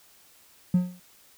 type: tone with exponential decay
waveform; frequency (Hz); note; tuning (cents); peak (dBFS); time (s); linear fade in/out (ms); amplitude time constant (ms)
triangle; 180; F#3; -47; -12; 0.74-1; 5; 56
effects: tanh soft clip ceiling -13 dBFS + white hiss -57 dBFS RMS until 1.37 s